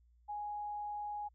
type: tone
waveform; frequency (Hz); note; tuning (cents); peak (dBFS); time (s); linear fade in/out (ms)
sine; 830.6; G#5; 0; -38; 0.28-1.29; 20
effects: added 59 Hz sine -64 dBFS peak until 1.34 s